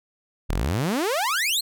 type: exponential sweep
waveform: sawtooth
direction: up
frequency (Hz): 33.57 to 4363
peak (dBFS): -18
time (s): 0.49-1.61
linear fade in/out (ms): 10
effects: none